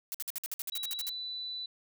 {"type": "noise bursts", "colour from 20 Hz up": "blue", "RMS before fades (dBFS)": -36, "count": 13, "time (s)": [0.12, 1.093], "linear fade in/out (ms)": 0, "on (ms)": 25, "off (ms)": 54}
{"type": "tone with pitch glide", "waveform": "sine", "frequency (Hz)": [3896, 3980], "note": ["B7", "B7"], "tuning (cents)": [-24, 13], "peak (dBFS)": -36, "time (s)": [0.72, 1.66], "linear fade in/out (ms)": 5, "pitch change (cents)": 37, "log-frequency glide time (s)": [0.94, 1.11]}
{"effects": []}